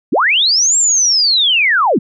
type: linear two-way sweep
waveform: sine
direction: up then down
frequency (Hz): 149 to 7570 to 149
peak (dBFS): -9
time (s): 0.12-1.99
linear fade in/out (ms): 10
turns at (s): 0.77
effects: none